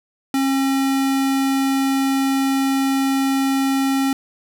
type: tone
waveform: square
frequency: 270 Hz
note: C#4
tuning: 45 cents flat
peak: -17 dBFS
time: 0.34-4.13 s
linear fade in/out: 2 ms
effects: none